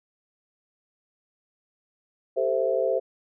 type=chord; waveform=sine; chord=A minor seventh; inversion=third; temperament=equal with one note detuned; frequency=392 / 445.9 / 523.3 / 659.3 Hz; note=G4 / A4 / C5 / E5; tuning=0 / +23 / 0 / 0 cents; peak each=-29 / -29 / -24 / -28 dBFS; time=2.36-3 s; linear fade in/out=20 ms; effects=none